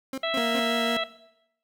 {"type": "tone bursts", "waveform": "30% pulse", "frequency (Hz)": 266, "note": "C4", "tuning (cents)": 29, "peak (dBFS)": -27, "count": 3, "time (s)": [0.13, 0.594], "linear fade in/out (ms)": 2, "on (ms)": 48, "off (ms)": 160}
{"type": "harmonic tone", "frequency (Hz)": 659.3, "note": "E5", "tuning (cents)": 0, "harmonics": [1, 2, 3, 4, 5, 6], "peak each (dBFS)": [-27, -33, -34, -37, -32, -36], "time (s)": [0.23, 1.04], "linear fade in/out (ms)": 5}
{"type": "tone with vibrato", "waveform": "20% pulse", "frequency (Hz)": 233.5, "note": "A#3", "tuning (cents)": 3, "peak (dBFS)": -22, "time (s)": [0.37, 0.97], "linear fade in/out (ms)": 2, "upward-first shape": "sine", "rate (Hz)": 5.9, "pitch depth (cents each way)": 9}
{"effects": ["noise-tail reverb RT60 0.8 s tail -17 dB re dry"]}